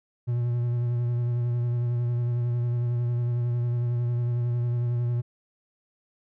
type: tone with vibrato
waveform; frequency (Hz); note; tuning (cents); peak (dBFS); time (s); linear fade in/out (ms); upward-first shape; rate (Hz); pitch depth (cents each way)
triangle; 120.3; B2; -45; -21; 0.27-5.22; 20; sine; 11; 22
effects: none